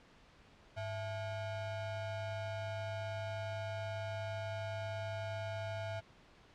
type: ring-modulated tone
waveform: square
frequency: 383 Hz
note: G4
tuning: 40 cents flat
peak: -36 dBFS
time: 0.76-6.01 s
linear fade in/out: 20 ms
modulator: 281 Hz
effects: pink hiss -62 dBFS RMS until 6.54 s + low-pass 4000 Hz 12 dB/octave